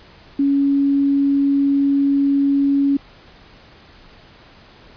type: tone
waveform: sine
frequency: 279.2 Hz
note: C#4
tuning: 13 cents sharp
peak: -13 dBFS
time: 0.39-2.97 s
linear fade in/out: 5 ms
effects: pink hiss -46 dBFS RMS until 4.96 s + resampled to 11025 Hz